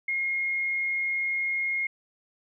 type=tone; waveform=sine; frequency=2146 Hz; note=C7; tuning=43 cents sharp; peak=-25 dBFS; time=0.08-1.87 s; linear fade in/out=5 ms; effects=none